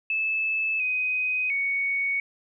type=tone with pitch steps; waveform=sine; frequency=2616 / 2508 / 2228 Hz; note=E7 / D#7 / C#7; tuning=-14 / +13 / +8 cents; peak=-23 dBFS; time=0.1-2.2 s; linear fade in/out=2 ms; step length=700 ms; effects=none